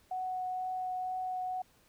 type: tone with vibrato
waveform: sine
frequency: 740 Hz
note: F#5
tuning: in tune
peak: -33 dBFS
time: 0.11-1.62 s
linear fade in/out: 5 ms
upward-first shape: triangle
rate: 2.1 Hz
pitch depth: 9 cents each way
effects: pink hiss -66 dBFS RMS until 1.88 s